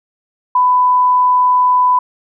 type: tone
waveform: sine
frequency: 998 Hz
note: B5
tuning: 18 cents sharp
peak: -8 dBFS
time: 0.55-1.99 s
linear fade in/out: 5 ms
effects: none